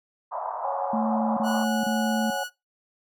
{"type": "band-pass noise", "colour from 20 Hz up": "white", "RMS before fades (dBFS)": -32, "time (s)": [0.31, 1.65], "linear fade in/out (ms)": 20, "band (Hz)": [610, 1100], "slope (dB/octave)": 48}
{"type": "chord", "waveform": "sine", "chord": "C# suspended fourth", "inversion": "none", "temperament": "equal with one note detuned", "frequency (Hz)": [554.4, 740, 828.2], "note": ["C#5", "F#5", "G#5"], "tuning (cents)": [0, 0, -5], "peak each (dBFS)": -31, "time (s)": [0.64, 2.44], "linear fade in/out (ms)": 10}
{"type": "tone bursts", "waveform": "sine", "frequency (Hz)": 221.1, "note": "A3", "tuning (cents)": 9, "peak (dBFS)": -24, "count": 3, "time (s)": [0.93, 2.304], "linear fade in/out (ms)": 5, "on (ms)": 440, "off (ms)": 27}
{"type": "tone", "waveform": "sawtooth", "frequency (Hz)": 1466, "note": "F#6", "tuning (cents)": -16, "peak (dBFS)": -28, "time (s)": [1.43, 2.5], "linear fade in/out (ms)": 50}
{"effects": ["noise-tail reverb RT60 0.2 s tail -19 dB re dry"]}